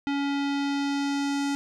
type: tone with low-pass filter sweep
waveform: square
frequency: 281.4 Hz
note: C#4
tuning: 26 cents sharp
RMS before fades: -27 dBFS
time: 0.07-1.55 s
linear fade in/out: 0 ms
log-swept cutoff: 3200 to 7400 Hz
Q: 1.3
effects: none